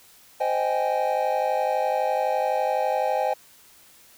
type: chord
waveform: triangle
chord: Ab major seventh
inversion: first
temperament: just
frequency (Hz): 519.1 / 623 / 778.7 / 830.6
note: C5 / Eb5 / G5 / Ab5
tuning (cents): -14 / +2 / -12 / 0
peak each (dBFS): -25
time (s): 0.4-3.34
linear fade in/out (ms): 10
effects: white hiss -53 dBFS RMS until 4.17 s